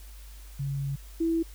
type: tone pair in turn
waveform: sine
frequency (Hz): 138.59 / 329.6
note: C#3 / E4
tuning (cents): 0 / 0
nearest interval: octave + minor third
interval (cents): 1500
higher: second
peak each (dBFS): -28 / -23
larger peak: second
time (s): 0.59-0.96 / 1.2-1.43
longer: first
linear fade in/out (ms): 10
effects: added 50 Hz sine -43 dBFS peak until 1.54 s + white hiss -54 dBFS RMS until 1.54 s